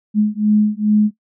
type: beating tone pair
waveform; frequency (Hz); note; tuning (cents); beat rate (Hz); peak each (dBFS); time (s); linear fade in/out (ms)
sine; 210 / 212.4; G#3 / G#3; +19 / +39; 2.4; -15; 0.14-1.11; 50
effects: noise-tail reverb RT60 0.1 s tail -17 dB re dry